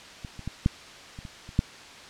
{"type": "clicks", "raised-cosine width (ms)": 5, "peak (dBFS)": [-24, -27, -19, -8, -27, -27, -30, -8], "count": 8, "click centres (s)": [0.248, 0.393, 0.476, 0.661, 1.189, 1.252, 1.491, 1.591], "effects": ["white hiss -45 dBFS RMS until 2.09 s", "low-pass 5000 Hz 12 dB/octave"]}